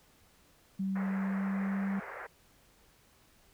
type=tone with pitch glide; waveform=sine; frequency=192.6 to 195.63 Hz; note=G3 to G3; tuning=-30 to -3 cents; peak=-30 dBFS; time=0.79-2 s; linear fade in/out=10 ms; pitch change=+27 cents; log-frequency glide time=1.05-1.79 s
type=band-pass noise; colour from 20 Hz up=white; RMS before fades=-44 dBFS; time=0.95-2.27 s; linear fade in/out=10 ms; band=380 to 2000 Hz; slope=48 dB/octave
effects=pink hiss -64 dBFS RMS until 3.53 s